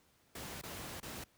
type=noise with dropouts; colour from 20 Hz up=pink; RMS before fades=-45 dBFS; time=0.35-1.24 s; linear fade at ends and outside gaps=5 ms; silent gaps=0.615-0.634 / 1.002-1.028 s; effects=pink hiss -70 dBFS RMS until 1.37 s + high-pass 60 Hz 12 dB/octave